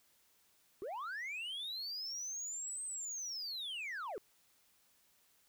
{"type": "linear two-way sweep", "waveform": "sine", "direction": "up then down", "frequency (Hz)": [349.2, 8372, 349.2], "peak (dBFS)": -37, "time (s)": [0.82, 4.18], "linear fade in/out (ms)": 0, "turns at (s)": 2.84, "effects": ["tanh soft clip ceiling -39 dBFS", "white hiss -71 dBFS RMS until 5.48 s"]}